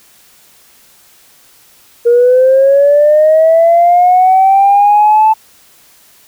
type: linear sweep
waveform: sine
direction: up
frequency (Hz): 469.5 to 880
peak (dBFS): -3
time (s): 2.05-5.34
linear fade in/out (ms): 20
effects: tanh soft clip ceiling 0 dBFS + white hiss -45 dBFS RMS until 6.27 s